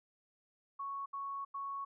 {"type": "tone bursts at uneven times", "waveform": "sine", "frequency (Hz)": 1108.7, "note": "C#6", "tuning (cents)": 0, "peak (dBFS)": -38, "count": 3, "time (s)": [[0.79, 1.06], [1.13, 1.45], [1.54, 1.85]], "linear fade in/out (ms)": 10, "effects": []}